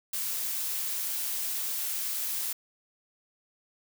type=noise; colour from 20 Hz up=blue; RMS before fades=-32 dBFS; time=0.13-2.53 s; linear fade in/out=5 ms; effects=none